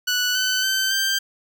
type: tone with pitch steps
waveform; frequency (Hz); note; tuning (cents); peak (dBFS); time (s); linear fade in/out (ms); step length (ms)
15% pulse; 1480 / 1511.1 / 1542.8 / 1575.3; F#6 / F#6 / G6 / G6; 0 / +36 / -28 / +8; -13; 0.07-1.19; 10; 280
effects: none